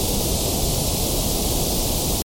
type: band-stop noise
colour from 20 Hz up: pink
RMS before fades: -21 dBFS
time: 0-2.22 s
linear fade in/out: 0 ms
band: 790 to 3400 Hz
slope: 24 dB/octave
effects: MP3 64 kbps